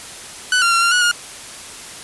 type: tone with pitch steps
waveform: sawtooth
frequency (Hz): 1493 / 1383 / 1367 / 1386 / 1463 / 1426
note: F#6 / F6 / F6 / F6 / F#6 / F6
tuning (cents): +15 / -17 / -37 / -14 / -20 / +36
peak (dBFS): -9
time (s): 0.52-1.114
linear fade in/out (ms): 2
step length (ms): 99
effects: white hiss -34 dBFS RMS until 2.03 s + resampled to 24000 Hz